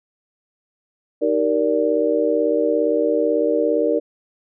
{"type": "chord", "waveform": "sine", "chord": "Eb major seventh", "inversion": "none", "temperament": "just", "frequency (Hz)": [311.1, 388.9, 466.7, 583.4], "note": ["Eb4", "G4", "Bb4", "D5"], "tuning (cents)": [0, -14, 2, -12], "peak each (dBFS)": [-22, -25, -19, -21], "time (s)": [1.21, 4], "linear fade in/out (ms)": 20, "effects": []}